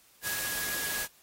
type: tone in noise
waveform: sine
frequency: 1661.2 Hz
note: G#6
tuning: in tune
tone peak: -37 dBFS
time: 0.22-1.08 s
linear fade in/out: 50 ms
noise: white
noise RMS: -34 dBFS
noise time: 0.22-1.08 s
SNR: -6 dB
effects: white hiss -61 dBFS RMS until 1.22 s + AAC 48 kbps